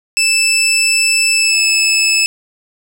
20% pulse tone with pitch glide, 2637 to 2613 Hz, E7 to E7, 0 to -16 cents, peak -5 dBFS, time 0.17-2.26 s, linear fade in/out 0 ms, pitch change -16 cents, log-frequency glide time 1.31-1.65 s, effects none

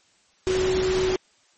sine tone in noise, 373.2 Hz, F#4, 15 cents sharp, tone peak -20 dBFS, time 0.47-1.16 s, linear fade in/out 0 ms, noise pink, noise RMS -29 dBFS, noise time 0.47-1.16 s, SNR +6 dB, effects white hiss -61 dBFS RMS until 1.57 s + MP3 32 kbps

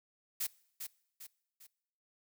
blue noise with echo, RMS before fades -35 dBFS, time 0.4-0.47 s, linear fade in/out 10 ms, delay 400 ms, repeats 3, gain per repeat -7 dB, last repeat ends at 1.67 s, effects noise-tail reverb RT60 0.8 s tail -23 dB re dry

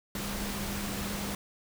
sine tone in noise, 201.3 Hz, G3, 46 cents sharp, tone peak -37 dBFS, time 0.15-1.35 s, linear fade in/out 2 ms, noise pink, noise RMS -36 dBFS, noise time 0.15-1.35 s, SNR -4 dB, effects none

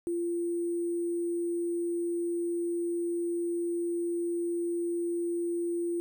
sine tone with sample-and-hold, 344.5 Hz, F4, 24 cents flat, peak -28 dBFS, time 0.07-6 s, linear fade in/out 0 ms, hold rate 8820 Hz, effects none

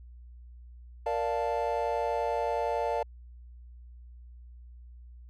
triangle chord, Bb major seventh, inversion none, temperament equal, 466.2 / 587.3 / 698.5 / 880 Hz, Bb4 / D5 / F5 / A5, 0 / 0 / 0 / 0 cents, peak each -31 dBFS, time 1.06-3.03 s, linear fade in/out 5 ms, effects added 60 Hz sine -46 dBFS peak until 5.29 s

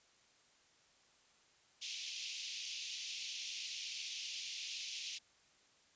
pink band-pass noise, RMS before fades -45 dBFS, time 1.81-5.19 s, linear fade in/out 20 ms, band 2500 to 6600 Hz, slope 48 dB/octave, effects white hiss -69 dBFS RMS until 5.95 s + resampled to 16000 Hz

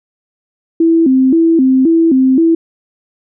sine tone with vibrato, 293.6 Hz, D4, in tune, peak -6 dBFS, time 0.8-2.55 s, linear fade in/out 5 ms, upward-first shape square, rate 1.9 Hz, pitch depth 200 cents each way, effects none

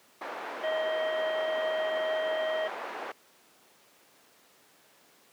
pink band-pass noise, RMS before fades -38 dBFS, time 0.21-3.12 s, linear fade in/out 5 ms, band 490 to 1500 Hz, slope 12 dB/octave
harmonic tone, 631 Hz, D#5, 24 cents sharp, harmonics 1 / 3 / 5, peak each -28 / -38 / -42 dBFS, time 0.63-2.68 s, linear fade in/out 10 ms
effects pink hiss -60 dBFS RMS until 5.32 s + high-pass 300 Hz 12 dB/octave

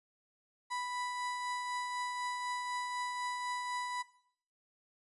35% pulse tone with tremolo, 987.8 Hz, B5, in tune, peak -33 dBFS, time 0.7-4.03 s, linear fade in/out 20 ms, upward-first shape triangle, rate 4 Hz, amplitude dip 35%, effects noise-tail reverb RT60 0.6 s tail -17 dB re dry + resampled to 24000 Hz

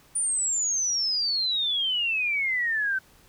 sine exponential sweep, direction down, 9397 to 1521 Hz, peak -23 dBFS, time 0.15-2.99 s, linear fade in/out 10 ms, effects pink hiss -57 dBFS RMS until 3.28 s

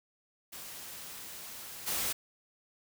white noise with level steps, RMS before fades -45 / -33 dBFS, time 0.52-2.13 s, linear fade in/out 10 ms, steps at 1.86 s, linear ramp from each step 20 ms, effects none

